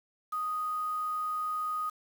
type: tone with quantisation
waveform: sine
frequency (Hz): 1244.5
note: D#6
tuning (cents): 0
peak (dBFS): -30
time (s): 0.32-1.9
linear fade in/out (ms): 10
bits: 8
effects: none